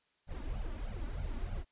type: noise with flanger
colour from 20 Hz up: brown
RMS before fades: -38 dBFS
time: 0.27-1.65 s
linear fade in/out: 50 ms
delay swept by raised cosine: 1.3 to 3.5 ms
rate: 3.2 Hz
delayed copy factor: +0.85
effects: white hiss -75 dBFS RMS until 1.71 s + resampled to 8000 Hz